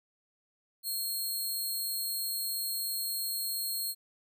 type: tone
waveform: 10% pulse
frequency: 4249 Hz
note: C8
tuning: 26 cents sharp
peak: -25 dBFS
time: 0.83-3.95 s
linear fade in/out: 50 ms
effects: none